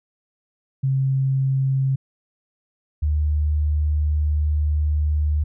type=tone pair in turn; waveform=sine; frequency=134.1 / 75.26 Hz; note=C3 / D2; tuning=+43 / +43 cents; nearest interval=minor seventh; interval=1000 cents; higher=first; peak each=-17 dBFS; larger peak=neither; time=0.83-1.96 / 3.02-5.44 s; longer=second; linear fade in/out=10 ms; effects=none